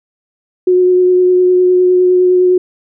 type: tone with vibrato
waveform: sine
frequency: 363.9 Hz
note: F#4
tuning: 29 cents flat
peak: -6 dBFS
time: 0.67-2.58 s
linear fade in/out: 5 ms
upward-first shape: triangle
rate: 9.8 Hz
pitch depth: 15 cents each way
effects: none